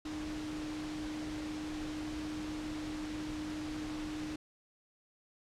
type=tone in noise; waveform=sine; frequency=305.7 Hz; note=D#4; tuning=30 cents flat; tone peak=-38 dBFS; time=0.05-4.36 s; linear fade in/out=5 ms; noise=pink; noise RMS=-45 dBFS; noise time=0.05-4.36 s; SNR=+4 dB; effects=low-pass 6000 Hz 12 dB/octave